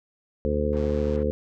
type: harmonic tone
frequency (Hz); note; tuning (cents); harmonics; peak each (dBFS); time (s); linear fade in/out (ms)
74.2; D2; +18; 1 / 2 / 3 / 4 / 5 / 6 / 7; -27 / -34 / -29 / -35 / -33 / -28 / -28; 0.45-1.31; 0
type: band-pass noise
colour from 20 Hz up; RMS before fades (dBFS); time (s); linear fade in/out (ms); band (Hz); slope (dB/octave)
pink; -46; 0.73-1.23; 0; 320 to 1400; 12
type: click train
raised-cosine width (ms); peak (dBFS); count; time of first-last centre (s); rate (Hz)
0.2; -32; 50; 0.77-1.159; 126
effects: none